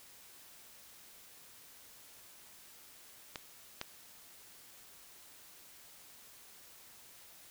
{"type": "clicks", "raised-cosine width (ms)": 0.2, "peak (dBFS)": [-22, -20], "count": 2, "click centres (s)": [3.358, 3.814], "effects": ["white hiss -57 dBFS RMS until 7.5 s"]}